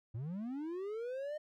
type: linear sweep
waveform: triangle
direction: up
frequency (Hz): 103.83 to 616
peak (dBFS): -36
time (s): 0.14-1.38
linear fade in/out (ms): 10
effects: none